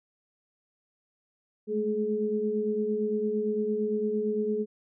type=tone cluster; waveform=sine; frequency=209.2 / 218 / 423.8 Hz; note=G#3 / A3 / G#4; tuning=+13 / -16 / +35 cents; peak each=-34 / -32 / -27 dBFS; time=1.67-4.66 s; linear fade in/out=50 ms; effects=none